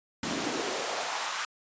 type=noise with high-pass filter sweep; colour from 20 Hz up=pink; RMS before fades=-32 dBFS; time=0.23-1.45 s; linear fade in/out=2 ms; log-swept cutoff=200 to 1300 Hz; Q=1.8; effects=resampled to 16000 Hz